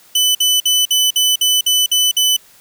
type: tone bursts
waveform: sawtooth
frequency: 3000 Hz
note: F#7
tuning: 23 cents sharp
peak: -8 dBFS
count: 9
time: 0.15-2.366 s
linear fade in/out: 5 ms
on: 200 ms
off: 52 ms
effects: white hiss -47 dBFS RMS until 2.6 s